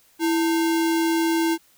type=tone with sample-and-hold; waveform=sine; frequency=329.6 Hz; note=E4; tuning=in tune; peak=-18 dBFS; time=0.19-1.58 s; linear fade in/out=50 ms; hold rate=1225 Hz; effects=white hiss -58 dBFS RMS until 1.77 s